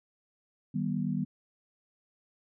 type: chord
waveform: sine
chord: Eb augmented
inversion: none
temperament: just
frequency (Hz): 155.56 / 194.45 / 243.1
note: Eb3 / G3 / B3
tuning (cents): 0 / -14 / -27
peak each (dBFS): -33 / -32 / -33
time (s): 0.74-1.25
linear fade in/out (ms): 10
effects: none